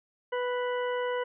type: harmonic tone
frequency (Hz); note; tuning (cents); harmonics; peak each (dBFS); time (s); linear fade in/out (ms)
493.9; B4; 0; 1 / 2 / 3 / 4 / 6; -29 / -35 / -39 / -41 / -45; 0.32-1.24; 10
effects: none